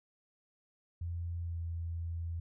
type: tone with pitch glide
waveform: sine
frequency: 85.5 to 83.93 Hz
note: F2 to E2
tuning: -36 to +32 cents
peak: -35 dBFS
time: 1.01-2.4 s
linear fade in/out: 5 ms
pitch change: -32 cents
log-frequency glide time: 1.41-1.58 s
effects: none